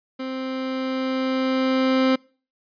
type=tone with level ramp; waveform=30% pulse; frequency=261.6 Hz; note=C4; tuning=in tune; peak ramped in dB=-25 to -13 dBFS; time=0.19-2.16 s; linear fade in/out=10 ms; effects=noise-tail reverb RT60 0.4 s tail -26 dB re dry + resampled to 11025 Hz